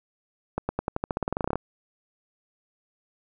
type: accelerating click train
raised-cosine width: 1 ms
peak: -12 dBFS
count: 18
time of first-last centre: 0.58-1.556 s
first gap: 110 ms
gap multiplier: 0.91
effects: none